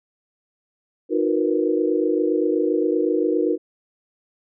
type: chord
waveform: sine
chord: B major seventh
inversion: first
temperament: equal with one note detuned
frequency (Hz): 311.1 / 360.7 / 466.2 / 493.9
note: D#4 / F#4 / A#4 / B4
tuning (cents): 0 / -44 / 0 / 0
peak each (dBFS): -22 / -22 / -23 / -27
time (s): 1.09-3.58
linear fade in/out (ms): 50
effects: none